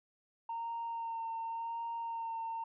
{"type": "tone with vibrato", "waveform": "sine", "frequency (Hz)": 918, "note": "A#5", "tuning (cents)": -27, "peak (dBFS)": -35, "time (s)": [0.49, 2.64], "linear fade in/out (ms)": 5, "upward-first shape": "sine", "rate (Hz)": 0.9, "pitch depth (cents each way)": 17, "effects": ["tanh soft clip ceiling -33 dBFS"]}